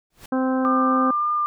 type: noise with exponential growth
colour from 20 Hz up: pink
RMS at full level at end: -36 dBFS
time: 0.1-0.26 s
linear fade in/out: 5 ms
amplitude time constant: 34 ms
type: harmonic tone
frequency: 260 Hz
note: C4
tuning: 11 cents flat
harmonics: 1 / 2 / 3 / 4 / 5 / 6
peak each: -20 / -26 / -30 / -32 / -34 / -36 dBFS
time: 0.32-1.11 s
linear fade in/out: 5 ms
type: tone with vibrato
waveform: sine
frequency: 1200 Hz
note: D6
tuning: 37 cents sharp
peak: -19 dBFS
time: 0.65-1.46 s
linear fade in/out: 0 ms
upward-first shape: sine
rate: 3.4 Hz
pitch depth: 8 cents each way
effects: none